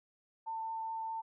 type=tone with vibrato; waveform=sine; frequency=895 Hz; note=A5; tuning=29 cents sharp; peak=-36 dBFS; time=0.46-1.22 s; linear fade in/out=20 ms; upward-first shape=triangle; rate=4.8 Hz; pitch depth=8 cents each way; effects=none